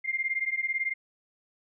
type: beating tone pair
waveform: sine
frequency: 2100 / 2118 Hz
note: C7 / C7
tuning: +6 / +21 cents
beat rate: 18 Hz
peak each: -30 dBFS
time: 0.04-0.94 s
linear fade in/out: 20 ms
effects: none